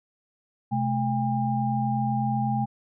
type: tone cluster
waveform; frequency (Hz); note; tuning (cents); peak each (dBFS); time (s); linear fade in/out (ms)
sine; 127.6 / 215.7 / 804; C3 / A3 / G5; -43 / -34 / +44; -27; 0.71-2.66; 20
effects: none